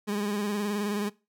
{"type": "tone with vibrato", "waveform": "30% pulse", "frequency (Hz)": 206.1, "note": "G#3", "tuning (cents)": -13, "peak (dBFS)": -25, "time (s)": [0.07, 1.1], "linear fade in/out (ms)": 20, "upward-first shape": "sine", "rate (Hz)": 19, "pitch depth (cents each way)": 47, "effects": ["noise-tail reverb RT60 0.3 s tail -22 dB re dry"]}